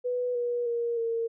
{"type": "tone with pitch steps", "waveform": "sine", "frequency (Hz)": [493.9, 482.1, 470.5, 459.2], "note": ["B4", "B4", "A#4", "A#4"], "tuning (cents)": [0, -42, 16, -26], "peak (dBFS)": -26, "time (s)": [0.04, 1.28], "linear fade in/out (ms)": 20, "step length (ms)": 310, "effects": []}